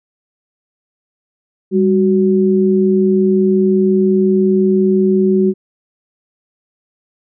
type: tone pair together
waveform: sine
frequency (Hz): 198.5 / 372.9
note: G3 / F#4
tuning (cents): +22 / +14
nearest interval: major seventh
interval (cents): 1092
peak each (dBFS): -12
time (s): 1.71-5.54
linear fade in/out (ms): 50
effects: none